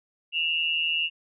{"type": "tone pair together", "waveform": "sine", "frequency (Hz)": [2704, 2865], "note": ["E7", "F7"], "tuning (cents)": [43, 44], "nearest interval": "minor second", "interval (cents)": 101, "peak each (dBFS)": -26, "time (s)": [0.32, 1.1], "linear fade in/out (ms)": 50, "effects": []}